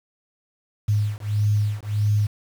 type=beating tone pair; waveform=sine; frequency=103.83 / 105.43 Hz; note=G#2 / G#2; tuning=0 / +27 cents; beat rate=1.6 Hz; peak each=-22 dBFS; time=0.88-2.27 s; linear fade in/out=10 ms; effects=7-bit